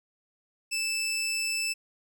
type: tone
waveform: 20% pulse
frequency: 2637 Hz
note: E7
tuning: in tune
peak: -23 dBFS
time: 0.71-1.74 s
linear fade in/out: 20 ms
effects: none